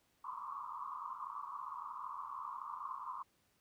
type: band-pass noise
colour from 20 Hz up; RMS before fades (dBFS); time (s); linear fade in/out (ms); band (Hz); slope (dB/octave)
pink; -45; 0.24-3.23; 10; 970 to 1200; 96
effects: pink hiss -75 dBFS RMS until 3.6 s + high-pass 60 Hz 12 dB/octave